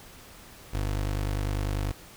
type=tone; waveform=25% pulse; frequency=50.1 Hz; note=G1; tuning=38 cents sharp; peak=-23 dBFS; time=0.73-1.92 s; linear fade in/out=10 ms; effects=pink hiss -49 dBFS RMS until 2.16 s